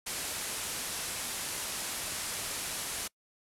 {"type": "low-pass noise", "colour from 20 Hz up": "white", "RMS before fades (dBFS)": -37, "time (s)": [0.06, 3.08], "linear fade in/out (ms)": 10, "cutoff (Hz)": 12000, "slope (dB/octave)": 48, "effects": ["noise-tail reverb RT60 0.1 s tail -24 dB re dry"]}